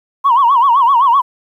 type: tone with vibrato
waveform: sine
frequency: 1022 Hz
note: C6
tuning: 41 cents flat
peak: -6 dBFS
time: 0.24-1.22 s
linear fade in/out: 20 ms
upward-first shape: sine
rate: 7.8 Hz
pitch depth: 180 cents each way
effects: tanh soft clip ceiling -3 dBFS + 8-bit